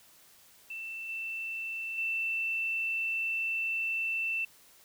sine tone with level steps, 2672 Hz, E7, 23 cents sharp, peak -37 / -34 / -29 dBFS, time 0.7-4.45 s, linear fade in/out 5 ms, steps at 1.09 / 1.98 s, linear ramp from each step 2 ms, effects white hiss -59 dBFS RMS until 4.84 s

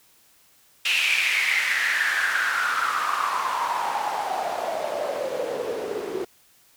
white noise with band-pass filter sweep, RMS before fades -25 dBFS, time 0.85-6.25 s, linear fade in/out 5 ms, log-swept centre 2700 to 380 Hz, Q 6.8, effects white hiss -58 dBFS RMS until 6.76 s

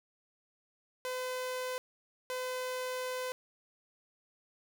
sawtooth tone bursts at uneven times, 508 Hz, B4, 49 cents sharp, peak -31 dBFS, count 2, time 1.05-1.78 / 2.3-3.32 s, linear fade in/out 0 ms, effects none

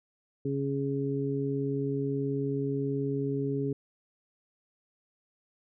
harmonic tone, 138.59 Hz, C#3, in tune, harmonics 1 / 2 / 3, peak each -32 / -32 / -32 dBFS, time 0.45-3.73 s, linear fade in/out 5 ms, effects none

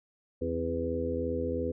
harmonic tone with a mistuned harmonic, 82.8 Hz, E2, 8 cents sharp, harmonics 1 / 2 / 3 / 4 / 5 / 6, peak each -36 / -44 / -35 / -39 / -36 / -33 dBFS, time 0.41-1.72 s, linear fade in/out 10 ms, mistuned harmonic 3, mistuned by +55 cents, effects none

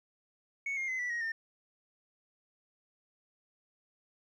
sine tone with pitch steps, 2217 / 2129 / 2045 / 1963.7 / 1885.9 / 1811.2 Hz, C#7 / C7 / C7 / B6 / A#6 / A6, 0 / +30 / -40 / -10 / +20 / +50 cents, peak -30 dBFS, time 0.66-1.32 s, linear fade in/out 5 ms, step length 110 ms, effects tanh soft clip ceiling -31 dBFS + 12-bit

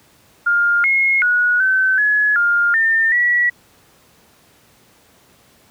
sine tone with pitch steps, 1408 / 2160 / 1458 / 1532 / 1694 / 1408 / 1805 / 1936 Hz, F6 / C#7 / F#6 / G6 / G#6 / F6 / A6 / B6, +14 / -45 / -26 / -40 / +34 / +14 / +44 / -35 cents, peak -12 dBFS, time 0.46-3.5 s, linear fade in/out 10 ms, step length 380 ms, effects pink hiss -52 dBFS RMS until 5.7 s + high-pass 80 Hz 12 dB/octave

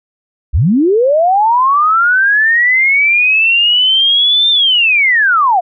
sine linear two-way sweep, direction up then down, 49 to 3613 to 666 Hz, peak -7 dBFS, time 0.53-5.61 s, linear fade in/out 20 ms, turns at 4.5 s, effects none

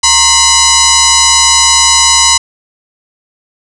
sine tone with frequency modulation, 932.3 Hz, A#5, in tune, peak -4 dBFS, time 0.03-2.38 s, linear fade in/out 10 ms, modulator 997 Hz, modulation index 7.3, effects none

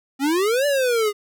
square exponential two-way sweep, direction up then down, 262.1 to 587.3 to 405.7 Hz, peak -18 dBFS, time 0.19-1.13 s, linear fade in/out 50 ms, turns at 0.66 s, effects none

